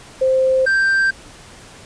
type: tone pair in turn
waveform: sine / triangle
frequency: 523.3 / 1574 Hz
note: C5 / G6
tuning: 0 / +7 cents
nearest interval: octave + perfect fifth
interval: 1907 cents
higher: second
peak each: -12 / -11 dBFS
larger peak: second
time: 0.21-0.66 / 0.66-1.11 s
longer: neither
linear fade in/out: 10 ms
effects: pink hiss -41 dBFS RMS until 1.85 s + resampled to 22050 Hz